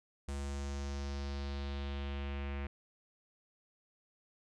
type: tone with low-pass filter sweep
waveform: square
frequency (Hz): 70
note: C#2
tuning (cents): +18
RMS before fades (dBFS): -39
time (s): 0.28-2.67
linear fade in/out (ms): 5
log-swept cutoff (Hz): 8500 to 2300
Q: 2.4
effects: none